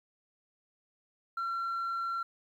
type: tone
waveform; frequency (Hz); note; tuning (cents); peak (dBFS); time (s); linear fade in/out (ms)
sine; 1362; F6; -44; -29; 1.37-2.23; 5
effects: tanh soft clip ceiling -30 dBFS + 11-bit